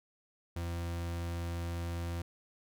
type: tone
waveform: 40% pulse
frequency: 85.4 Hz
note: F2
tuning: 38 cents flat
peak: -34 dBFS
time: 0.56-2.22 s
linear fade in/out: 5 ms
effects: none